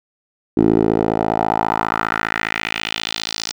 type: tone with band-pass filter sweep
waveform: 10% pulse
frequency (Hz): 54.8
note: A1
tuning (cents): -6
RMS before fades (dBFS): -19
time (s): 0.57-3.52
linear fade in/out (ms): 5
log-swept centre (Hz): 320 to 5400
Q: 2.5
effects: none